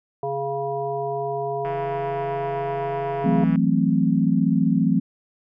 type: harmonic tone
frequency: 138.59 Hz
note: C#3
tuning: in tune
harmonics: 1 / 3 / 5 / 7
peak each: -34 / -27 / -27 / -33 dBFS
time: 0.23-3.44 s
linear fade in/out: 2 ms
type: click train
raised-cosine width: 0.5 ms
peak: -22 dBFS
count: 312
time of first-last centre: 1.65-3.558 s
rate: 163 Hz
type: chord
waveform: sine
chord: F# half-diminished seventh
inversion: third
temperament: equal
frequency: 164.81 / 185 / 220 / 261.6 Hz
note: E3 / F#3 / A3 / C4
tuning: 0 / 0 / 0 / 0 cents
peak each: -22 dBFS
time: 3.24-5 s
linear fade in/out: 10 ms
effects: none